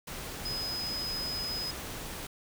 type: tone in noise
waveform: sine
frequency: 5040 Hz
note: D#8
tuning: 21 cents sharp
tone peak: -33 dBFS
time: 0.45-1.71 s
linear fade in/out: 5 ms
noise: pink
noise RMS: -40 dBFS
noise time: 0.07-2.27 s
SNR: +4 dB
effects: none